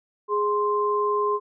sine tone pair together, 415.3 / 1046.5 Hz, G#4 / C6, 0 / 0 cents, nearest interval octave + major third, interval 1600 cents, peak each -23 dBFS, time 0.28-1.4 s, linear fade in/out 50 ms, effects none

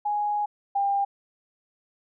sine tone pair in turn, 830.6 / 798.5 Hz, G#5 / G5, 0 / +32 cents, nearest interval minor second, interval 68 cents, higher first, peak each -23 / -21 dBFS, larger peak second, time 0.05-0.46 / 0.75-1.05 s, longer first, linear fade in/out 10 ms, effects none

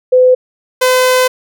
sine / sawtooth tone pair in turn, 507 / 509.3 Hz, B4 / C5, +45 / -47 cents, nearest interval unison, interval 8 cents, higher second, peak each -4 dBFS, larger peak neither, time 0.12-0.35 / 0.81-1.28 s, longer second, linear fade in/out 10 ms, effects none

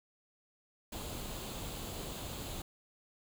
pink noise with comb filter, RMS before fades -42 dBFS, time 0.92-2.62 s, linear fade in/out 5 ms, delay 0.27 ms, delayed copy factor +0.5, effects none

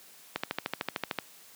click train, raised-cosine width 0.3 ms, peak -13 dBFS, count 12, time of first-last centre 0.36-1.187 s, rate 13.3 Hz, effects white hiss -54 dBFS RMS until 1.55 s + high-pass 150 Hz 12 dB/octave

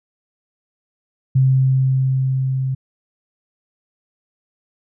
sine tone with level ramp, 131.9 Hz, C3, 14 cents sharp, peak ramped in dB -10 to -18 dBFS, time 1.35-2.75 s, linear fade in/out 10 ms, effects none

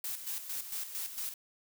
blue noise with tremolo, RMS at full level -37 dBFS, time 0.04-1.34 s, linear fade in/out 2 ms, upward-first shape square, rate 4.4 Hz, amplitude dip 60%, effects none

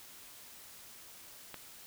click, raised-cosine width 0.3 ms, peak -27 dBFS, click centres 1.543 s, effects white hiss -53 dBFS RMS until 1.86 s

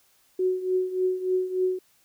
sine tone with tremolo, 370 Hz, F#4, in tune, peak -19 dBFS, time 0.39-1.79 s, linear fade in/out 5 ms, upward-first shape triangle, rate 3.4 Hz, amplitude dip 80%, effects white hiss -63 dBFS RMS until 2.04 s

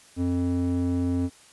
square tone with band-pass filter, 88.4 Hz, F2, 22 cents sharp, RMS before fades -25 dBFS, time 0.16-1.3 s, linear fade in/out 50 ms, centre 230 Hz, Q 2.4, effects white hiss -53 dBFS RMS until 1.52 s + resampled to 24000 Hz

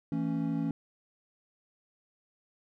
triangle chord, A major, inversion second, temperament equal with one note detuned, 164.81 / 224.2 / 277.2 Hz, E3 / A3 / C#4, 0 / +33 / 0 cents, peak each -31 / -33 / -30 dBFS, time 0.12-0.71 s, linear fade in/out 2 ms, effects none

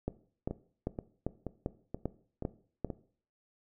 two click trains, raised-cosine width 2 ms, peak -19 / -23 dBFS, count 8 / 6, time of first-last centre 0.08-2.847 / 0.51-2.902 s, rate 2.53 / 2.09 Hz, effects noise-tail reverb RT60 0.5 s tail -17 dB re dry

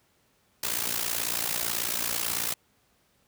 white noise with amplitude modulation, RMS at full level -26 dBFS, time 0.63-2.54 s, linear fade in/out 5 ms, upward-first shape sine, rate 58.2 Hz, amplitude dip 80%, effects pink hiss -67 dBFS RMS until 3.27 s + high-pass 60 Hz 12 dB/octave

